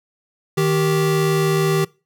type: tone pair together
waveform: square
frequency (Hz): 156.3 / 390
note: D#3 / G4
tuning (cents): +8 / -9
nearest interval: octave + major third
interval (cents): 1583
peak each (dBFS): -19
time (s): 0.57-1.85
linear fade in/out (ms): 10
effects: noise-tail reverb RT60 0.3 s tail -23 dB re dry